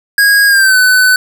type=tone with pitch glide; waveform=square; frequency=1642 to 1505.7 Hz; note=G#6 to F#6; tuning=-20 to +30 cents; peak=-6 dBFS; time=0.18-1.16 s; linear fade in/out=2 ms; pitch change=-150 cents; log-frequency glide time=0.47-0.77 s; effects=none